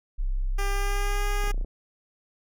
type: tone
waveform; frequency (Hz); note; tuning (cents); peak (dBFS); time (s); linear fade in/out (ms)
sine; 32.7; C1; 0; -23; 0.18-1.65; 20
type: tone with pitch glide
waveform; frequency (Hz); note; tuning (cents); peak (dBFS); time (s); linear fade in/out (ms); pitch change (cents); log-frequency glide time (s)
10% pulse; 400 to 409.8; G4 to G#4; +35 to -23; -22; 0.58-1.52; 10; +42; 0.7-1.26
type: clicks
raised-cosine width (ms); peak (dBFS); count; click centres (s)
2; -31; 7; 1.439 / 1.476 / 1.507 / 1.544 / 1.579 / 1.612 / 1.646
effects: none